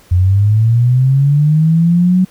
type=linear sweep; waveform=sine; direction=up; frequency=87.31 to 187 Hz; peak=-7 dBFS; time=0.11-2.25 s; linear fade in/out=10 ms; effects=pink hiss -46 dBFS RMS until 2.3 s